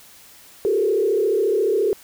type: tone with frequency modulation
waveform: sine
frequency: 415.3 Hz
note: G#4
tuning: in tune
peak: -16 dBFS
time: 0.65-1.93 s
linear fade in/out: 0 ms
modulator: 34.3 Hz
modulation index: 1.4
effects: white hiss -47 dBFS RMS until 2.03 s